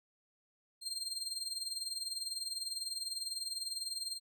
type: tone with tremolo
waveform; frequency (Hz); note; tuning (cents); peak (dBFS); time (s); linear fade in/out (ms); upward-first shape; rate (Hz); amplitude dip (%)
30% pulse; 4186; C8; 0; -32; 0.81-4.2; 50; sine; 20; 70
effects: none